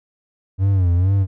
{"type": "tone with vibrato", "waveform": "triangle", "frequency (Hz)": 92.5, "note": "F#2", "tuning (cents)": 0, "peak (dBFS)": -11, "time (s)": [0.58, 1.27], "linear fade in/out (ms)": 50, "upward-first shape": "sine", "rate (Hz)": 2.2, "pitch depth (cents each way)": 120, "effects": []}